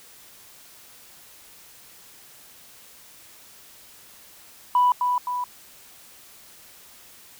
sine tone with echo, 987.8 Hz, B5, in tune, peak -14 dBFS, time 4.75-4.92 s, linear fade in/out 2 ms, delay 260 ms, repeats 2, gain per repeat -5 dB, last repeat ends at 5.44 s, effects tanh soft clip ceiling -11 dBFS + white hiss -49 dBFS RMS until 7.39 s

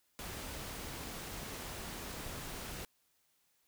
pink noise, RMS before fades -44 dBFS, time 0.19-2.85 s, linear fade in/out 0 ms, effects white hiss -75 dBFS RMS until 3.67 s

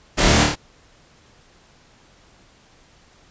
pink noise with echo, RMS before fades -18 dBFS, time 0.17-0.45 s, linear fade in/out 20 ms, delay 27 ms, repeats 4, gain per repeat -2 dB, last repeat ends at 0.558 s, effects pink hiss -53 dBFS RMS until 3.3 s + resampled to 16000 Hz

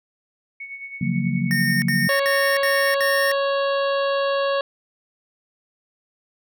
sine tone with tremolo, 2217 Hz, C#7, in tune, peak -30 dBFS, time 0.6-2.96 s, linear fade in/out 5 ms, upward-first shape sine, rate 9.3 Hz, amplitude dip 60%
sine chord, Gb major seventh, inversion second, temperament just, 138.75 / 173.43 / 185 / 231.2 Hz, Db3 / F3 / Gb3 / Bb3, +2 / -12 / 0 / -14 cents, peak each -25 dBFS, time 1.01-2.08 s, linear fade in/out 5 ms
square tone bursts, 1832 Hz, A#6, 31 cents flat, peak -21 dBFS, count 5, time 1.51-3.316 s, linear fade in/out 0 ms, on 310 ms, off 64 ms
harmonic tone, 554.4 Hz, C#5, in tune, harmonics 1 / 2 / 3 / 5 / 6 / 7 / 8, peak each -20 / -26 / -30 / -34 / -36 / -37 / -38 dBFS, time 2.09-4.61 s, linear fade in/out 2 ms
effects none

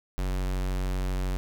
square tone, 46.46 Hz, F#1, 8 cents sharp, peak -27 dBFS, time 0.18-1.37 s, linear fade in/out 0 ms, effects none

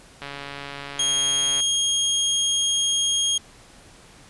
click train, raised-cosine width 0.3 ms, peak -18 dBFS, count 196, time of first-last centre 0.22-1.603 s, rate 141 Hz
25% pulse tone, 3254 Hz, G#7, 36 cents flat, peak -16 dBFS, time 0.99-3.38 s, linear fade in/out 5 ms
effects pink hiss -49 dBFS RMS until 4.29 s + resampled to 24000 Hz

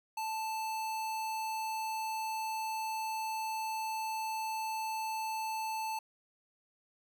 square tone, 880 Hz, A5, in tune, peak -35 dBFS, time 0.17-5.99 s, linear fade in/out 5 ms, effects none

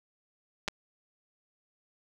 clicks, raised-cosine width 0.2 ms, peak -14 dBFS, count 2, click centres 0.679 / 0.684 s, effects none

